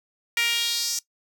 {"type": "tone with high-pass filter sweep", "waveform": "sawtooth", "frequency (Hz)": 468.7, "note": "A#4", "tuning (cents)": 9, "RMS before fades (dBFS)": -25, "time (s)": [0.37, 0.99], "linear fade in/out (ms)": 2, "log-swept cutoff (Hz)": [2200, 6100], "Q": 2.9, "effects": ["noise-tail reverb RT60 0.1 s tail -19 dB re dry"]}